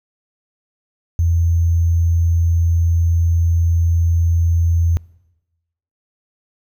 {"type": "tone with sample-and-hold", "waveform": "sine", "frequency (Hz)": 84.1, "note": "E2", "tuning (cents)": 35, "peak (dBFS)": -12, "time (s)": [1.19, 4.97], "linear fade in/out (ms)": 0, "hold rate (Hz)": 6300, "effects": ["noise-tail reverb RT60 1.0 s tail -24 dB re dry"]}